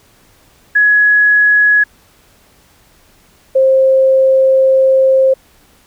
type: tone pair in turn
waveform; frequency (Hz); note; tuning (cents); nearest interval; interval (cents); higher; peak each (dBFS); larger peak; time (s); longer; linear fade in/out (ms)
sine; 1681 / 529.5; G#6 / C5; +20 / +21; octave + minor sixth; 1999; first; -6; neither; 0.75-1.84 / 3.55-5.34; second; 10
effects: pink hiss -49 dBFS RMS until 5.86 s